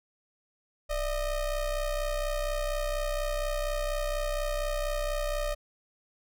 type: ring-modulated tone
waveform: square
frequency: 311.1 Hz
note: D#4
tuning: in tune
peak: -26 dBFS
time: 0.89-5.55 s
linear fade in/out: 20 ms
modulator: 279 Hz
effects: none